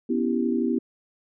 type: chord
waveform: sine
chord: C# half-diminished seventh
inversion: third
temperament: equal with one note detuned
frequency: 246.9 / 279.1 / 329.6 / 392 Hz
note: B3 / C#4 / E4 / G4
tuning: 0 / +12 / 0 / 0 cents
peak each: -24 / -30 / -27 / -29 dBFS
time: 0.09-0.79 s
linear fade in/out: 10 ms
effects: none